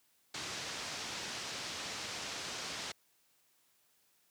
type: low-pass noise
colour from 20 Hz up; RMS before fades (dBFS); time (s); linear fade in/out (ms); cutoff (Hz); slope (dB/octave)
white; -42; 0.34-2.92; 5; 6300; 24
effects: white hiss -72 dBFS RMS until 4.3 s + high-pass 80 Hz 12 dB/octave